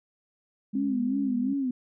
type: tone with pitch glide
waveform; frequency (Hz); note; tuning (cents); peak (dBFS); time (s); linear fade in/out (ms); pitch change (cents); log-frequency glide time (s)
sine; 207.7 to 206.3; G#3 to G#3; 0 to -11; -30; 0.73-1.54; 10; -11; 1.22-1.38
type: tone with vibrato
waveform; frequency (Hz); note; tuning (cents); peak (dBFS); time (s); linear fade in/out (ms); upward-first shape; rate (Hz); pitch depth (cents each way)
sine; 261.6; C4; 0; -25; 0.75-1.71; 5; sine; 2.8; 120
effects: none